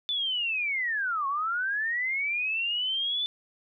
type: linear two-way sweep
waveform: sine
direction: down then up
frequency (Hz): 3520 to 1075 to 3520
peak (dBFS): -26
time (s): 0.09-3.26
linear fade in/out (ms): 0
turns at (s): 1.27
effects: none